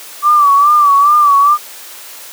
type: tone with vibrato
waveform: sine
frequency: 1161 Hz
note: D6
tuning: 20 cents flat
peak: -5 dBFS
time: 0.22-1.58 s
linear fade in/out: 50 ms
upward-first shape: sine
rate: 2.4 Hz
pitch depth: 71 cents each way
effects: white hiss -32 dBFS RMS until 2.32 s + high-pass 400 Hz 12 dB/octave